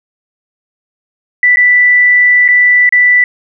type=tone with dropouts; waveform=sine; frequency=1975.5 Hz; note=B6; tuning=in tune; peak=-4 dBFS; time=1.43-3.24 s; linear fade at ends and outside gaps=2 ms; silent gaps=1.56-1.57 / 2.48-2.486 / 2.892-2.924 s; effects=none